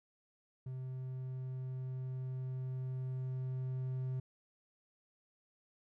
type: tone with level ramp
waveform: triangle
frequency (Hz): 129.4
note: C3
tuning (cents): -19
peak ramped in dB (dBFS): -38 to -33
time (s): 0.66-4.2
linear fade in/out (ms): 5
effects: none